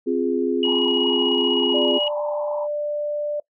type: chord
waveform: sine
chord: F minor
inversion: second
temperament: equal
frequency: 261.6 / 349.2 / 415.3 Hz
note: C4 / F4 / Ab4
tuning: 0 / 0 / 0 cents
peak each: -23 dBFS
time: 0.06-1.99 s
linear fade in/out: 20 ms
type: band-pass noise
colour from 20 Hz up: pink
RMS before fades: -34 dBFS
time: 0.63-2.68 s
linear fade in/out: 50 ms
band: 820 to 1000 Hz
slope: 96 dB/octave
type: tone with tremolo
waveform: sine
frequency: 2897 Hz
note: F#7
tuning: 37 cents flat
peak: -20 dBFS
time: 0.63-2.08 s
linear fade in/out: 2 ms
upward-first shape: square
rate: 16 Hz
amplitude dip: 25%
type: tone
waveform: sine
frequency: 591 Hz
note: D5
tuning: 11 cents sharp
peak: -22 dBFS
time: 1.74-3.4 s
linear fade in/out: 5 ms
effects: noise-tail reverb RT60 0.1 s tail -22 dB re dry